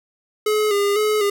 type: tone with vibrato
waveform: square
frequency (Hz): 415.3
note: G#4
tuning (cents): 0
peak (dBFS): -17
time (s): 0.46-1.3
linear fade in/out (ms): 5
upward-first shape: square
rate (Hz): 2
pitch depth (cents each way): 44
effects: none